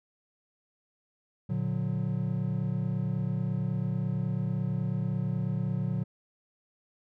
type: chord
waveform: triangle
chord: Bb augmented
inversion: none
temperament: just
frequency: 116.54 / 145.68 / 182.1 Hz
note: Bb2 / D3 / F#3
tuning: 0 / -14 / -27 cents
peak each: -30 dBFS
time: 1.49-6.04 s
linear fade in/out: 10 ms
effects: none

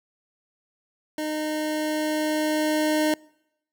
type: tone with level ramp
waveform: 25% pulse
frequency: 307.1 Hz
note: D#4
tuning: 23 cents flat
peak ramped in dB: -23 to -16 dBFS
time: 1.18-3.14 s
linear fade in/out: 2 ms
effects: noise-tail reverb RT60 0.8 s tail -25 dB re dry

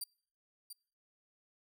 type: tone with echo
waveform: 15% pulse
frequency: 4722 Hz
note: D8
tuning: 9 cents sharp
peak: -31 dBFS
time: 0.01-0.04 s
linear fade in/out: 5 ms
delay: 690 ms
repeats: 1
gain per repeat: -8 dB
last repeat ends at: 0.73 s
effects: noise-tail reverb RT60 0.5 s tail -26 dB re dry

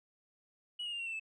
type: tone with pitch steps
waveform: sine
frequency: 2921 / 2859 / 2799 / 2740 / 2682 / 2625 Hz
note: F#7 / F7 / F7 / F7 / E7 / E7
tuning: -23 / +40 / +3 / -34 / +29 / -8 cents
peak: -35 dBFS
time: 0.79-1.198 s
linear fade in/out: 10 ms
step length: 68 ms
effects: tanh soft clip ceiling -35 dBFS

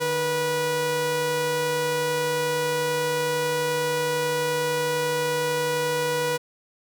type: tone pair together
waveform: sawtooth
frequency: 152.1 / 487.5 Hz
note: D#3 / B4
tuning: -39 / -23 cents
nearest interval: octave + minor sixth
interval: 2016 cents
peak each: -29 / -19 dBFS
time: 0-6.38 s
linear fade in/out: 20 ms
effects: none

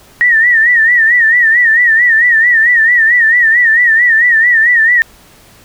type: tone with vibrato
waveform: sine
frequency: 1864.7 Hz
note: A#6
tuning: in tune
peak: -5 dBFS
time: 0.21-5.02 s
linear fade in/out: 0 ms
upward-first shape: sine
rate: 4.5 Hz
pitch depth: 100 cents each way
effects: pink hiss -42 dBFS RMS until 5.64 s

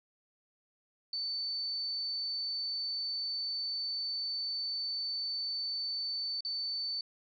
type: tone with dropouts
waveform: sine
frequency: 4524 Hz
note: C#8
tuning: 34 cents sharp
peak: -33 dBFS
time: 1.13-7.01 s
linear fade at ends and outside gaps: 2 ms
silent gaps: 6.407-6.449 s
effects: none

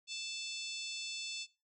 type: harmonic tone with a mistuned harmonic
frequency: 880 Hz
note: A5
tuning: in tune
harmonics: 3 / 4 / 5 / 6 / 7 / 8 / 9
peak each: -45 / -44 / -46 / -49 / -51 / -51 / -53 dBFS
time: 0.07-1.47 s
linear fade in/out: 50 ms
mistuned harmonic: 8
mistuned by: +19 cents
effects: noise-tail reverb RT60 0.3 s tail -21 dB re dry

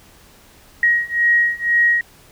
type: beating tone pair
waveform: sine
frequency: 1889 / 1891 Hz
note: A#6 / A#6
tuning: +22 / +24 cents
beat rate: 2 Hz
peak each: -17 / -16 dBFS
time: 0.83-2.01 s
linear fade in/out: 2 ms
effects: pink hiss -48 dBFS RMS until 2.31 s

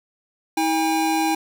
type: tone pair together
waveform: square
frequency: 320.2 / 808.6 Hz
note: D#4 / G#5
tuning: +50 / -46 cents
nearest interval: octave + major third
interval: 1604 cents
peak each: -22 dBFS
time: 0.57-1.35 s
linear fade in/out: 5 ms
effects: none

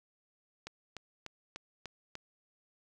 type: click train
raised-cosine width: 0.2 ms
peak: -25 dBFS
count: 6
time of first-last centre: 0.67-2.154 s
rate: 3.37 Hz
effects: none

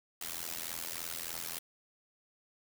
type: noise with amplitude modulation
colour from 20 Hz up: white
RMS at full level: -36 dBFS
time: 0.21-1.59 s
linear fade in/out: 5 ms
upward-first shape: sine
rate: 83.3 Hz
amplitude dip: 100%
effects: none

